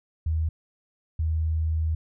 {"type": "tone pair in turn", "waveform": "sine", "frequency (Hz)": [79.6, 79.6], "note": ["D#2", "D#2"], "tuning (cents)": [40, 40], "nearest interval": "unison", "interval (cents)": 0, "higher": "neither", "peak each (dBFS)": -22, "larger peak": "neither", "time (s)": [[0.26, 0.49], [1.19, 1.95]], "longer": "second", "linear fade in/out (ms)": 5, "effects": []}